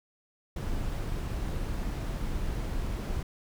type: noise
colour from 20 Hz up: brown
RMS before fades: -32 dBFS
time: 0.56-3.23 s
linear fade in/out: 5 ms
effects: none